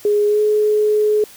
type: tone with pitch glide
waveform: sine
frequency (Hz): 415.3 to 423.8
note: G#4 to G#4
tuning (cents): 0 to +35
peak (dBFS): -12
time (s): 0.05-1.24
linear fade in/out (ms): 2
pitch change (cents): +35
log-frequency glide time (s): 0.27-0.41
effects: white hiss -42 dBFS RMS until 1.36 s